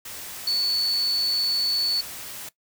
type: tone in noise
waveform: sine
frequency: 4451 Hz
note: C#8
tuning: 6 cents sharp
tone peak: -20 dBFS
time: 0.47-2.01 s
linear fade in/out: 5 ms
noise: white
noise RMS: -37 dBFS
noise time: 0.05-2.49 s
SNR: +14 dB
effects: noise-tail reverb RT60 0.1 s tail -18 dB re dry